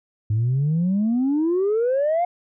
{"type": "exponential sweep", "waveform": "sine", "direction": "up", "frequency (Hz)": [103.4, 720], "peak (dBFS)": -16, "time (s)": [0.3, 2.25], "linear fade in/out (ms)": 5, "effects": ["tanh soft clip ceiling -15 dBFS"]}